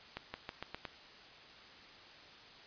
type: accelerating click train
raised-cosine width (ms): 0.3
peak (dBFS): -24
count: 6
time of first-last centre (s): 0.17-0.852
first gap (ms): 170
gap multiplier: 0.89
effects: white hiss -55 dBFS RMS until 2.66 s + resampled to 11025 Hz